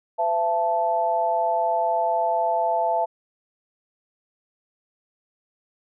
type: tone cluster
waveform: sine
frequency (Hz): 508 / 672 / 876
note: B4 / E5 / A5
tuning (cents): +49 / +33 / -8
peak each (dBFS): -30 / -22 / -23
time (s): 0.18-3.06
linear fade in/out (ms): 20
effects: none